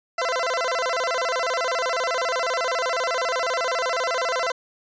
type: tone with vibrato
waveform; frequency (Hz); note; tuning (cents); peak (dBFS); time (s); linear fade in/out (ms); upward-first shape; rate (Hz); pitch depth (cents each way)
20% pulse; 587.3; D5; 0; -17; 0.18-4.52; 5; square; 14; 240
effects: resampled to 16000 Hz